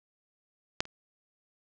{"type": "clicks", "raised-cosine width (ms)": 0.2, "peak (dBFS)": [-8, -29], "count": 2, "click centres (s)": [0.805, 0.854], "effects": ["resampled to 22050 Hz", "8-bit"]}